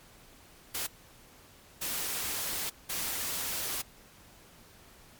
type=noise bursts at uneven times; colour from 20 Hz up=white; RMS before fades=-34 dBFS; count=3; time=0.74-0.87 / 1.81-2.7 / 2.89-3.82 s; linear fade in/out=10 ms; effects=pink hiss -56 dBFS RMS until 5.19 s + MP3 96 kbps